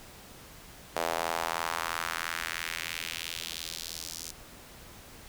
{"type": "tone with high-pass filter sweep", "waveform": "sawtooth", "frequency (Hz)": 83, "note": "E2", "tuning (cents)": 12, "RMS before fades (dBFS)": -35, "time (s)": [0.96, 4.31], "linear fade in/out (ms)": 0, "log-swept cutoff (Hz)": [600, 5900], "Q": 1.7, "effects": ["pink hiss -50 dBFS RMS until 5.28 s"]}